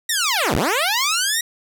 10% pulse linear two-way sweep, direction down then up, 1922 to 51.91 to 1922 Hz, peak -9 dBFS, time 0.09-1.41 s, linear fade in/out 5 ms, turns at 0.55 s, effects none

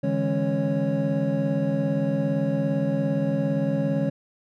triangle tone cluster, 145.7 / 163.2 / 206.4 / 273.9 / 554 Hz, D3 / E3 / G#3 / C#4 / C#5, -13 / -17 / -10 / -21 / -1 cents, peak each -26 dBFS, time 0.03-4.1 s, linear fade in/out 10 ms, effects none

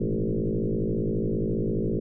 sine tone with frequency modulation, 103.83 Hz, G#2, in tune, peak -23 dBFS, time 0-2 s, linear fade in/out 10 ms, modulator 54.8 Hz, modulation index 6.5, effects none

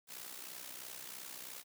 white noise with amplitude modulation, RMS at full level -45 dBFS, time 0.07-1.64 s, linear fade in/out 50 ms, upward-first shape sine, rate 63 Hz, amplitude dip 65%, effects high-pass 150 Hz 12 dB/octave

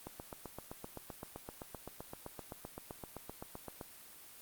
click train, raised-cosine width 1 ms, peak -29 dBFS, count 30, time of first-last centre 0.07-3.812 s, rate 7.75 Hz, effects white hiss -55 dBFS RMS until 4.41 s + Opus 32 kbps

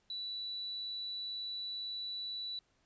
sine tone, 3951 Hz, B7, in tune, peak -38 dBFS, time 0.1-2.59 s, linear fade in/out 2 ms, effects pink hiss -74 dBFS RMS until 2.85 s + resampled to 16000 Hz

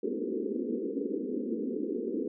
pink band-pass noise, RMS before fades -33 dBFS, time 0.03-2.28 s, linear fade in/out 5 ms, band 210 to 480 Hz, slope 96 dB/octave, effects none

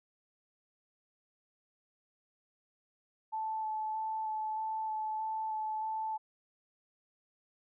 sine tone with vibrato, 872 Hz, A5, 16 cents flat, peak -33 dBFS, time 3.32-6.18 s, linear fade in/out 20 ms, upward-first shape square, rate 1.6 Hz, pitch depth 10 cents each way, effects none

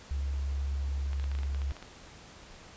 sine tone, 69.3 Hz, C#2, in tune, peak -29 dBFS, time 0.11-1.72 s, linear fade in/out 0 ms
clicks, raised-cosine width 0.3 ms, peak -29 dBFS, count 12, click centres 1.132 / 1.198 / 1.241 / 1.316 / 1.351 / 1.388 / 1.433 / 1.547 / 1.618 / 1.709 / 1.767 / 1.826 s
effects pink hiss -51 dBFS RMS until 2.76 s + resampled to 16000 Hz

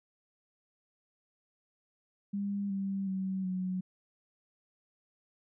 sine tone with pitch steps, 200.8 / 195.31 / 189.97 / 184.77 Hz, G3 / G3 / F#3 / F#3, +42 / -6 / +46 / -2 cents, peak -31 dBFS, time 2.33-3.81 s, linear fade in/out 10 ms, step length 370 ms, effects none

